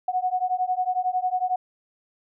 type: beating tone pair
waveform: sine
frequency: 730 / 741 Hz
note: F#5 / F#5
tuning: -24 / +2 cents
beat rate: 11 Hz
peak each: -25 dBFS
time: 0.08-1.56 s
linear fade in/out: 5 ms
effects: none